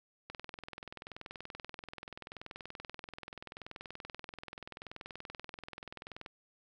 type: click train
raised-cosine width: 0.3 ms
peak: -28 dBFS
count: 125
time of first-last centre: 0.3-6.262 s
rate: 20.8 Hz
effects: none